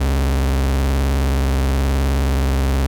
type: tone with vibrato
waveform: 40% pulse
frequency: 67.5 Hz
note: C#2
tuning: 45 cents flat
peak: -14 dBFS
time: 0-2.87 s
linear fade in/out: 10 ms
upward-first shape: sine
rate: 19 Hz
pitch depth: 110 cents each way
effects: none